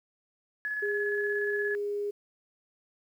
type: tone with tremolo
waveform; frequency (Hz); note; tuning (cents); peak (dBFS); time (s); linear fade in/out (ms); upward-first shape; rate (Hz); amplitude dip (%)
sine; 1700; G#6; +40; -29; 0.65-1.75; 0; square; 17; 30
type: tone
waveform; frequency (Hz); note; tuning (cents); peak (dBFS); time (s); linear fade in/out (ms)
sine; 410; G#4; -22; -29; 0.82-2.11; 10
effects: 10-bit